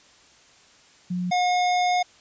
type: tone pair in turn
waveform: sine / square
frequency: 179.5 / 720.5 Hz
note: F3 / F#5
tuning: +48 / -46 cents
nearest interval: 2 octaves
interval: 2406 cents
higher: second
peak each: -24 / -20 dBFS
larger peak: second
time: 1.1-1.31 / 1.31-2.03 s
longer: second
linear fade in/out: 10 ms
effects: white hiss -54 dBFS RMS until 2.2 s + resampled to 16000 Hz